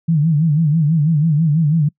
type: tone with vibrato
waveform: sine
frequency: 155.56 Hz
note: D#3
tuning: in tune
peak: -11 dBFS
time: 0.08-1.89 s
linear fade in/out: 10 ms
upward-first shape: sine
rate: 6.1 Hz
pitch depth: 130 cents each way
effects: noise-tail reverb RT60 0.1 s tail -26 dB re dry